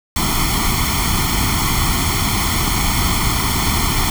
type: noise with comb filter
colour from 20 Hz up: pink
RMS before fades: -17 dBFS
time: 0.16-4.1 s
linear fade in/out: 2 ms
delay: 0.92 ms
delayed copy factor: +1
effects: none